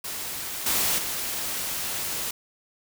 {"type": "noise with level steps", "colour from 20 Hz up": "white", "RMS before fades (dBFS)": [-33, -24, -30], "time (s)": [0.04, 2.31], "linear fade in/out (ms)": 5, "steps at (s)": [0.66, 0.98], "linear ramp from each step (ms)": 5, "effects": []}